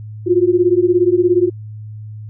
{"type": "beating tone pair", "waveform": "sine", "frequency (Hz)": [347.4, 364.4], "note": ["F4", "F#4"], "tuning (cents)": [-9, -26], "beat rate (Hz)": 17, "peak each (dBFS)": -13, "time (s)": [0.26, 1.5], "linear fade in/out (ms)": 20, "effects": ["added 107 Hz sine -28 dBFS peak until 2.29 s"]}